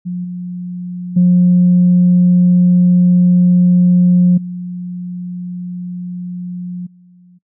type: tone with level steps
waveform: sine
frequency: 178.5 Hz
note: F3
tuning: 38 cents sharp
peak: -18 / -21 / -5 / -21 / -41 dBFS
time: 0.05-7.39 s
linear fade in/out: 20 ms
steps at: 0.24 / 1.16 / 4.37 / 6.86 s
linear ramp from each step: 10 ms
effects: noise-tail reverb RT60 0.1 s tail -25 dB re dry + tanh soft clip ceiling -2 dBFS